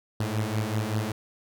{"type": "beating tone pair", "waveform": "sawtooth", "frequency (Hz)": [105.4, 110.6], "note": ["G#2", "A2"], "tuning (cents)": [26, 9], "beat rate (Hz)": 5.2, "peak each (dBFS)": -25, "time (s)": [0.2, 1.12], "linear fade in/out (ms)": 5, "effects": []}